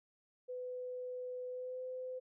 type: tone with pitch glide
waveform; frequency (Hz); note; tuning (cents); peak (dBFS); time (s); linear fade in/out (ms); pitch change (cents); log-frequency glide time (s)
sine; 501 to 510.1; B4 to C5; +25 to -44; -40; 0.48-2.2; 20; +31; 1.48-1.82
effects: none